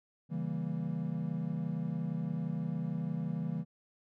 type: chord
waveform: triangle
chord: C# diminished seventh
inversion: none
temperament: equal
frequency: 138.59 / 164.81 / 196 / 233.1 Hz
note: C#3 / E3 / G3 / Bb3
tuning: 0 / 0 / 0 / 0 cents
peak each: -39 / -33 / -38 / -39 dBFS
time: 0.29-3.65 s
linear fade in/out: 50 ms
effects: none